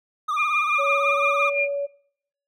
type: tone with vibrato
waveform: triangle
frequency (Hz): 1213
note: D#6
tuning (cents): -44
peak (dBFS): -20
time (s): 0.28-1.5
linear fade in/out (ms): 10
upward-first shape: sine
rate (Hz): 18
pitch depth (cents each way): 78
type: tone with tremolo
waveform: sine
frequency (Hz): 2406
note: D7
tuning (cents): +41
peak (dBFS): -19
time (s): 0.36-1.69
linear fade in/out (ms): 50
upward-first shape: sine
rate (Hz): 5.8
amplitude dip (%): 70
type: tone with pitch glide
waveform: sine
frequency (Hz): 560 to 565.9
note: C#5 to C#5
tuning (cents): +18 to +36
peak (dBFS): -23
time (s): 0.78-1.87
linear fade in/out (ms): 20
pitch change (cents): +18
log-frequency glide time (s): 0.97-1.45
effects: noise-tail reverb RT60 0.7 s tail -23 dB re dry